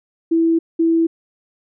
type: tone pair in turn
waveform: sine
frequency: 329.6 / 329.6 Hz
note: E4 / E4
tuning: 0 / 0 cents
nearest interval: unison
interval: 0 cents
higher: neither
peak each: -12 dBFS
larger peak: neither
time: 0.31-0.59 / 0.79-1.07 s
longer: neither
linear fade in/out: 10 ms
effects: none